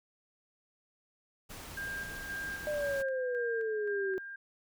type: noise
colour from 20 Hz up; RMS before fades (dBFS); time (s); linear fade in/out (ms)
pink; -46; 1.49-3.03; 20
type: tone with tremolo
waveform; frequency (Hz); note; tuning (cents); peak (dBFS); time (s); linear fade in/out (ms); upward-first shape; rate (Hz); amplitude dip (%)
sine; 1600; G6; +35; -36; 1.77-4.36; 5; square; 1.9; 45
type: exponential sweep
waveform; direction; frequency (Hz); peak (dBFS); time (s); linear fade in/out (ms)
sine; down; 605 to 375.3; -31; 2.67-4.18; 0
effects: none